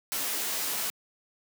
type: noise with comb filter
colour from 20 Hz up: white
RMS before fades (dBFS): -31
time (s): 0.12-0.9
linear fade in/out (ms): 0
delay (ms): 14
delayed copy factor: +1
effects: high-pass 200 Hz 12 dB/octave